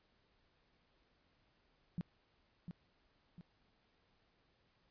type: tone with echo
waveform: sine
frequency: 173 Hz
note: F3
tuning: 16 cents flat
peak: -36 dBFS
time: 1.98-2.01 s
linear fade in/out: 0 ms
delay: 700 ms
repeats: 2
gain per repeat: -7 dB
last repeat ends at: 3.41 s
effects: pink hiss -75 dBFS RMS until 4.9 s + resampled to 11025 Hz

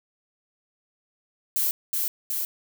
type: noise with echo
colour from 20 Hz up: violet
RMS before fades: -24 dBFS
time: 1.56-1.71 s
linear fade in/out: 0 ms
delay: 370 ms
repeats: 2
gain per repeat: -2 dB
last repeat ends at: 2.45 s
effects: none

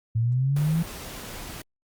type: exponential sweep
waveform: sine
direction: up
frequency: 110.5 to 169.6 Hz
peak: -20 dBFS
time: 0.15-0.83 s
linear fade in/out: 10 ms
type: noise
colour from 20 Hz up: pink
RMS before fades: -38 dBFS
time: 0.56-1.62 s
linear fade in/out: 5 ms
effects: Opus 48 kbps

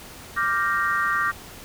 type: chord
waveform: sine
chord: G minor seventh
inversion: second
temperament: equal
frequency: 1174.7 / 1396.9 / 1568 / 1864.7 Hz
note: D6 / F6 / G6 / Bb6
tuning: 0 / 0 / 0 / 0 cents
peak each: -24 / -27 / -27 / -26 dBFS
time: 0.36-1.32 s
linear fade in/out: 20 ms
effects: pink hiss -42 dBFS RMS until 1.64 s

